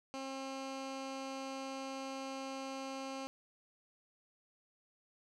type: tone with low-pass filter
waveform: 15% pulse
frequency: 268.1 Hz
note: C4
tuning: 42 cents sharp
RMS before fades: -43 dBFS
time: 0.14-3.27 s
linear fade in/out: 0 ms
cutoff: 6300 Hz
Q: 1.2
effects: none